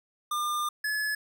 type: tone pair in turn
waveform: square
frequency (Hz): 1202 / 1708.3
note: D6 / G#6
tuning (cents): +40 / +48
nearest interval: tritone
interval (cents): 608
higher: second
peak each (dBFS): -28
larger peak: neither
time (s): 0.31-0.69 / 0.84-1.15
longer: first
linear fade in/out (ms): 5
effects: none